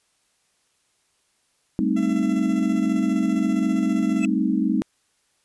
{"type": "chord", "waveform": "sine", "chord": "A half-diminished seventh", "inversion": "third", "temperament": "equal", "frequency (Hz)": [196, 220, 261.6, 311.1], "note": ["G3", "A3", "C4", "Eb4"], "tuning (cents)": [0, 0, 0, 0], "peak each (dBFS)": -24, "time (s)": [1.79, 4.82], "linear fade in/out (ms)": 0}
{"type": "tone with tremolo", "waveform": "15% pulse", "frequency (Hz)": 673, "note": "E5", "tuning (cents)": 36, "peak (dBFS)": -28, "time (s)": [1.96, 4.26], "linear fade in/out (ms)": 10, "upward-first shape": "square", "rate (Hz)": 15, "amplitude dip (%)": 40}
{"type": "tone with exponential growth", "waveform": "square", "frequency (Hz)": 2621, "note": "E7", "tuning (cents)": -11, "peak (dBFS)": -22, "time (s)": [4.17, 4.25], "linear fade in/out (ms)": 1, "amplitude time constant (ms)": 17}
{"effects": ["white hiss -67 dBFS RMS until 5.44 s", "resampled to 24000 Hz"]}